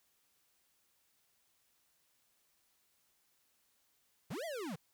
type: linear two-way sweep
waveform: square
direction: up then down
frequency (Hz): 97.3 to 692 to 135.7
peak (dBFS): -40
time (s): 4.3-4.76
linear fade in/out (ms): 10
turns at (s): 4.45
effects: white hiss -75 dBFS RMS until 4.93 s